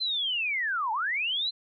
sine linear two-way sweep, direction down then up, 4140 to 830.6 to 4140 Hz, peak -26 dBFS, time 0-1.51 s, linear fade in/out 20 ms, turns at 0.92 s, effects none

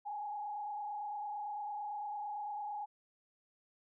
sine tone with frequency modulation, 830.6 Hz, G#5, in tune, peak -38 dBFS, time 0.05-2.86 s, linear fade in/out 20 ms, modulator 28.9 Hz, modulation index 0.91, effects none

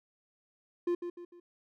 triangle tone with echo, 349.2 Hz, F4, in tune, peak -25 dBFS, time 0.87-0.95 s, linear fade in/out 5 ms, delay 150 ms, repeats 3, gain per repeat -8 dB, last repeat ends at 1.4 s, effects none

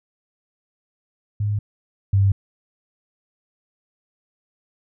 sine tone pair in turn, 103.83 / 98.42 Hz, G#2 / G2, 0 / +7 cents, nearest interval minor second, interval 93 cents, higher first, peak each -19 / -13 dBFS, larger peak second, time 1.4-1.59 / 2.13-2.32 s, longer neither, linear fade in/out 5 ms, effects none

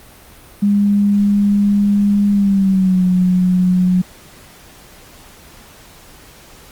sine tone with pitch glide, 203.2 to 182.08 Hz, G#3 to F#3, -38 to -28 cents, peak -10 dBFS, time 0.62-4.02 s, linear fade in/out 10 ms, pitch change -190 cents, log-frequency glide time 2.32-3.04 s, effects pink hiss -42 dBFS RMS until 6.71 s + Opus 32 kbps

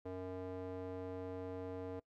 square tone with band-pass filter, 92.5 Hz, F#2, in tune, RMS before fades -44 dBFS, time 0.05-2 s, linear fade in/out 10 ms, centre 470 Hz, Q 2, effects noise-tail reverb RT60 0.1 s tail -21 dB re dry

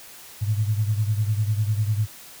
sine beating tone pair, 104.5 / 114.5 Hz, G#2 / A#2, +11 / -31 cents, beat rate 10 Hz, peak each -21 / -26 dBFS, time 0.41-2.07 s, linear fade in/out 20 ms, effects white hiss -44 dBFS RMS until 2.4 s

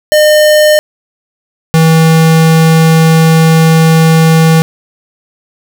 square tone pair in turn, 607 / 161.52 Hz, D#5 / E3, -43 / -35 cents, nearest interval octave + major seventh, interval 2292 cents, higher first, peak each -4 dBFS, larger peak neither, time 0.12-0.79 / 1.74-4.62 s, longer second, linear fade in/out 0 ms, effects none

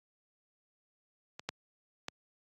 clicks, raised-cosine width 0.2 ms, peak -25 / -16 / -19 dBFS, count 3, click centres 1.395 / 1.49 / 2.084 s, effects high-pass 100 Hz 12 dB/octave + AAC 64 kbps

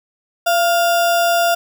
sine tone with sample-and-hold, 685 Hz, F5, 34 cents flat, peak -12 dBFS, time 0.46-1.55 s, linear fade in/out 10 ms, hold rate 2100 Hz, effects none

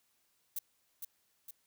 violet noise with echo, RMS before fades -37 dBFS, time 0.56-0.59 s, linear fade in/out 5 ms, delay 460 ms, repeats 2, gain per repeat -5 dB, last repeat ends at 1.51 s, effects white hiss -75 dBFS RMS until 1.66 s

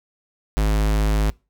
square tone, 52.5 Hz, G#1, 19 cents sharp, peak -17 dBFS, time 0.57-1.3 s, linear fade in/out 0 ms, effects noise-tail reverb RT60 0.3 s tail -25 dB re dry

